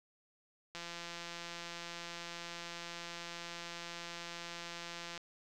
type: click train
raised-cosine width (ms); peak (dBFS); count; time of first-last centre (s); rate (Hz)
0.2; -27; 758; 0.75-5.177; 171
effects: none